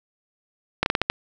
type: slowing click train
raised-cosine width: 0.3 ms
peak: -3 dBFS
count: 6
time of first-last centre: 0.83-1.1 s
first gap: 31 ms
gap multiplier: 1.28
effects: none